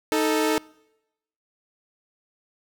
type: tone pair together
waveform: sawtooth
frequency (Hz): 312.1 / 440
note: D#4 / A4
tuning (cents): +5 / 0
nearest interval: tritone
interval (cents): 595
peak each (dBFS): -19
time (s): 0.12-0.58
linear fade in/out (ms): 0
effects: noise-tail reverb RT60 0.9 s tail -25 dB re dry